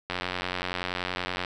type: click train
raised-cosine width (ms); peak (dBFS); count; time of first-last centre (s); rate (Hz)
0.3; -13; 123; 0.1-1.448; 90.5
effects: none